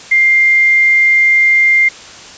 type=tone; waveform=sine; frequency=2100 Hz; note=C7; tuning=6 cents sharp; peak=-6 dBFS; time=0.11-1.89 s; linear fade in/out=10 ms; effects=white hiss -33 dBFS RMS until 2.37 s + resampled to 16000 Hz